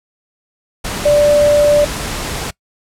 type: tone in noise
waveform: sine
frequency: 587.3 Hz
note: D5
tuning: in tune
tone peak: -7 dBFS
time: 1.05-1.85 s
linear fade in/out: 10 ms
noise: pink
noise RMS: -22 dBFS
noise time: 0.84-2.51 s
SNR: +12 dB
effects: noise-tail reverb RT60 0.1 s tail -23 dB re dry + low-pass 11000 Hz 12 dB/octave